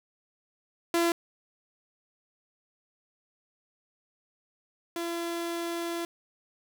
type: tone pair in turn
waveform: sawtooth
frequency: 339.4 / 339.4 Hz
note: F4 / F4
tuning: -49 / -49 cents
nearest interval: unison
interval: 0 cents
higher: neither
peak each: -19 / -27 dBFS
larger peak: first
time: 0.94-1.12 / 4.96-6.05 s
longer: second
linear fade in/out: 2 ms
effects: 8-bit